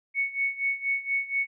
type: tone with tremolo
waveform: sine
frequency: 2217 Hz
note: C#7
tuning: in tune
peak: -22 dBFS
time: 0.14-1.47 s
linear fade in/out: 50 ms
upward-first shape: sine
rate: 4.2 Hz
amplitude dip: 85%
effects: none